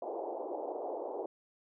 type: band-pass noise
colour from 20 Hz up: pink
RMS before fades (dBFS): -39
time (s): 0.02-1.26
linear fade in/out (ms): 2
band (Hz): 340 to 840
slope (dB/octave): 48
effects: none